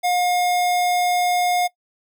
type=tone; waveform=square; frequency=715 Hz; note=F5; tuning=41 cents sharp; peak=-18 dBFS; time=0.03-1.68 s; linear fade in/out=20 ms; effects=noise-tail reverb RT60 0.1 s tail -20 dB re dry